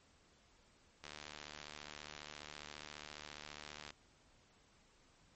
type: click train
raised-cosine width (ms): 0.2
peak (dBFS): -30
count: 215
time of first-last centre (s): 1.04-3.905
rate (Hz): 74.7
effects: pink hiss -69 dBFS RMS until 5.35 s + MP3 32 kbps